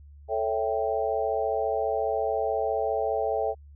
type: chord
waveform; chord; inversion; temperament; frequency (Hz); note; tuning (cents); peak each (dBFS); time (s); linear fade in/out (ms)
sine; A dominant seventh; none; equal; 440 / 554.4 / 659.3 / 784; A4 / C#5 / E5 / G5; 0 / 0 / 0 / 0; -29 / -31 / -29 / -30; 0.28-3.55; 50
effects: added 72 Hz sine -46 dBFS peak until 3.75 s